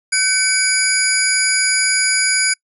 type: tone cluster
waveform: sine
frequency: 1523 / 2261 / 4888 / 6920 / 10080 Hz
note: F#6 / C#7 / D#8 / A8 / D#9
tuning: +50 / +34 / -32 / -30 / +21 cents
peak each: -20 dBFS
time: 0.12-2.54 s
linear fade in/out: 10 ms
effects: noise-tail reverb RT60 0.1 s tail -26 dB re dry